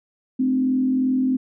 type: tone with frequency modulation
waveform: sine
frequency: 259 Hz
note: C4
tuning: 17 cents flat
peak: -17 dBFS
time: 0.39-1.37 s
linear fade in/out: 10 ms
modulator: 42.8 Hz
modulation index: 0.44
effects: none